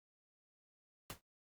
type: noise with exponential decay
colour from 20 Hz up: pink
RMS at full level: -41 dBFS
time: 1.1-1.21 s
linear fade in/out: 0 ms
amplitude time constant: 23 ms
effects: noise-tail reverb RT60 0.1 s tail -18 dB re dry + Opus 48 kbps